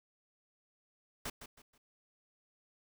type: noise with echo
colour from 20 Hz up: pink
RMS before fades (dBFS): -40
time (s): 1.25-1.3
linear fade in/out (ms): 5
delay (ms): 160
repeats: 3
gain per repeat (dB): -10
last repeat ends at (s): 1.78
effects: none